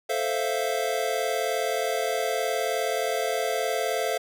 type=chord; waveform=square; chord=F major seventh; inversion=first; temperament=equal; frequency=440 / 523.3 / 659.3 / 698.5 Hz; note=A4 / C5 / E5 / F5; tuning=0 / 0 / 0 / 0 cents; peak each=-31 dBFS; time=0.09-4.18 s; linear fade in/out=10 ms; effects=none